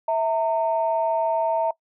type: tone pair together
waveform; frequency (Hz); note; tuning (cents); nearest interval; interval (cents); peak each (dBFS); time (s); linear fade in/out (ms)
sine; 653.3 / 913; E5 / A#5; -16 / -36; tritone; 580; -21 / -22; 0.08-1.71; 5
effects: noise-tail reverb RT60 0.1 s tail -21 dB re dry + tanh soft clip ceiling -11 dBFS